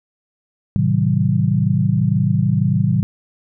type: chord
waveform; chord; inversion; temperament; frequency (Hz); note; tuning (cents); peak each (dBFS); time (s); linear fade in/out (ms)
sine; A diminished seventh; none; just; 110 / 132 / 158.4 / 190.08; A2 / C3 / Eb3 / Gb3; 0 / +16 / +31 / +47; -19; 0.76-3.03; 0
effects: none